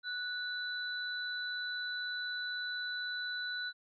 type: tone pair together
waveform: sine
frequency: 1480 / 3982 Hz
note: F#6 / B7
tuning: 0 / +14 cents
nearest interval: octave + perfect fourth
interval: 1714 cents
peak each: -37 / -40 dBFS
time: 0.03-3.73 s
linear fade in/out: 50 ms
effects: none